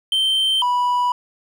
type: tone pair in turn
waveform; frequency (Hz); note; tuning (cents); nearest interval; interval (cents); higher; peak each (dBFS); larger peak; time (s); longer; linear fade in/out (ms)
triangle; 3118 / 982.1; G7 / B5; -10 / -10; octave + minor sixth; 2000; first; -14; neither; 0.12-0.62 / 0.62-1.12; neither; 2
effects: none